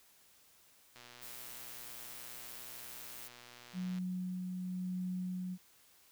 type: click train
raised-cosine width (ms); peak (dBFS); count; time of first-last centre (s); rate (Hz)
0.2; -36; 367; 0.96-3.985; 121
type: noise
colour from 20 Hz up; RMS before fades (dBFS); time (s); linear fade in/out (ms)
blue; -49; 1.21-3.29; 20
type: tone with tremolo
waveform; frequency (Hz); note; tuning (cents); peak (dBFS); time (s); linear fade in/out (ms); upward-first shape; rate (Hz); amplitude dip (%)
sine; 182.9; F#3; -20; -35; 3.73-5.58; 50; sine; 0.95; 25
effects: white hiss -65 dBFS RMS until 6.11 s